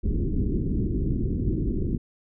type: low-pass noise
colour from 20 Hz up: pink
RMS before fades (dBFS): -25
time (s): 0.03-1.98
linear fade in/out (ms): 20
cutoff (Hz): 380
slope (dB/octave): 48
effects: none